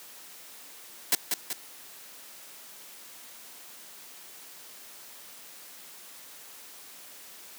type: noise with echo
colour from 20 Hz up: white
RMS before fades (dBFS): -22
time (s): 1.12-1.15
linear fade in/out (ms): 2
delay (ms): 190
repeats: 2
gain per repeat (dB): -5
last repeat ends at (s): 1.53
effects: white hiss -48 dBFS RMS until 7.58 s + high-pass 200 Hz 12 dB/octave